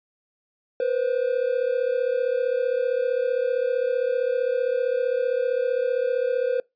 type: tone pair together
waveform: triangle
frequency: 483.6 / 519 Hz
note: B4 / C5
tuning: -36 / -14 cents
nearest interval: minor second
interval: 122 cents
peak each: -22 dBFS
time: 0.8-6.6 s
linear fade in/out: 2 ms
effects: noise-tail reverb RT60 0.2 s tail -24 dB re dry + resampled to 11025 Hz